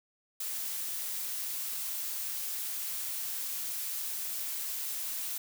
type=noise; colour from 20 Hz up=blue; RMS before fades=-36 dBFS; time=0.4-5.38 s; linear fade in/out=5 ms; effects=none